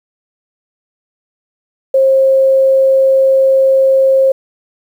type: tone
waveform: sine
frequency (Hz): 534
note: C5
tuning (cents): +35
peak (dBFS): -6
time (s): 1.94-4.32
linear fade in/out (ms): 5
effects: 7-bit